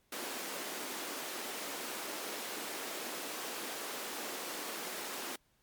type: high-pass noise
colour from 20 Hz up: pink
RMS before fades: -41 dBFS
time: 0.12-5.36 s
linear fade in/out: 5 ms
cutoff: 270 Hz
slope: 24 dB/octave
effects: pink hiss -73 dBFS RMS until 5.62 s + MP3 96 kbps